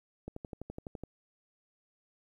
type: click train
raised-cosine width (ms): 2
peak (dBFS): -27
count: 10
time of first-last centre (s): 0.28-1.036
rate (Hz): 11.9
effects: 11-bit